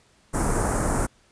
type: band-stop noise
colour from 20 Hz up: pink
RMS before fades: -23 dBFS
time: 0.33-1.07 s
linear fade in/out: 20 ms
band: 1500 to 7900 Hz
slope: 24 dB/octave
effects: pink hiss -60 dBFS RMS until 1.31 s + resampled to 22050 Hz